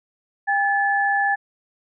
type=tone pair together; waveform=sine; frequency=802 / 1727.1 Hz; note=G5 / A6; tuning=+39 / -33 cents; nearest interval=octave + minor second; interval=1328 cents; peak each=-20 dBFS; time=0.47-1.36 s; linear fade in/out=20 ms; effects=none